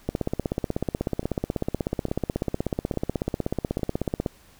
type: two click trains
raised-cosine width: 2 ms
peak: -23 / -11 dBFS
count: 4 / 69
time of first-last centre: 1.23-3.794 / 0.09-4.262 s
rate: 1.17 / 16.3 Hz
effects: pink hiss -55 dBFS RMS until 4.59 s